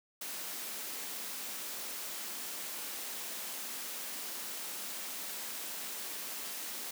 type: high-pass noise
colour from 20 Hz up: white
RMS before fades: -41 dBFS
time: 0.21-6.91 s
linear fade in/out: 5 ms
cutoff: 180 Hz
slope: 48 dB/octave
effects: none